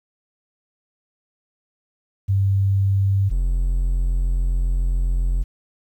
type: tone pair in turn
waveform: sine / triangle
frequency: 98 / 43.65 Hz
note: G2 / F1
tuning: 0 / 0 cents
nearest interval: octave + major second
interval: 1400 cents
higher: first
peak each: -15 / -15 dBFS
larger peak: neither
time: 2.28-3.3 / 3.3-5.44 s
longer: second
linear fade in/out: 20 ms
effects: 9-bit